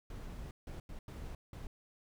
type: noise bursts at uneven times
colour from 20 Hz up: brown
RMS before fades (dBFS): -45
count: 5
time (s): 0.1-0.51 / 0.67-0.8 / 0.89-0.99 / 1.08-1.35 / 1.53-1.67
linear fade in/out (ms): 2
effects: none